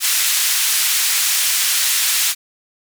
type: band-pass noise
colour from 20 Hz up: white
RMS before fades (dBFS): -17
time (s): 0-2.35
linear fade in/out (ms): 50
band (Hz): 1800 to 12000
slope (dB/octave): 12
effects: none